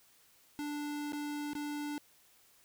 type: tone with dropouts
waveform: square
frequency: 293.7 Hz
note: D4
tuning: in tune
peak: -37 dBFS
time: 0.59-1.98 s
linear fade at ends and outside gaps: 0 ms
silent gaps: 1.122-1.132 / 1.533-1.552 s
effects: white hiss -65 dBFS RMS until 2.64 s